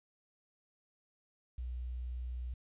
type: tone with quantisation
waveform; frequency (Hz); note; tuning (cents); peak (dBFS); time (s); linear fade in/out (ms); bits
sine; 61.5; B1; -7; -37; 1.58-2.54; 5; 11
effects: resampled to 8000 Hz